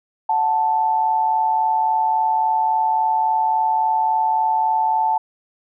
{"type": "tone pair together", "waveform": "sine", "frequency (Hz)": [736.4, 880], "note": ["F#5", "A5"], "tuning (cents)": [-8, 0], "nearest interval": "minor third", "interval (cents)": 308, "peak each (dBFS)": [-23, -16], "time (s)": [0.29, 5.18], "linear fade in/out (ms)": 5, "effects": []}